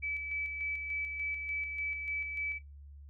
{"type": "tone with tremolo", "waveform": "sine", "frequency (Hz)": 2300, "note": "D7", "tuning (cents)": -37, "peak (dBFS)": -33, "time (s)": [0.02, 2.59], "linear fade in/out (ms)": 20, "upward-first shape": "square", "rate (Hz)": 3.4, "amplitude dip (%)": 40, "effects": ["noise-tail reverb RT60 0.2 s tail -17 dB re dry", "added 71 Hz sine -48 dBFS peak until 3.09 s"]}